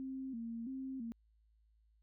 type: tone with vibrato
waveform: sine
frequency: 246.9 Hz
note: B3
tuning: in tune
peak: -40 dBFS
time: 0-1.12 s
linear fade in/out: 0 ms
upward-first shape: square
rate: 1.5 Hz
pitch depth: 120 cents each way
effects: added 54 Hz sine -68 dBFS peak until 2.02 s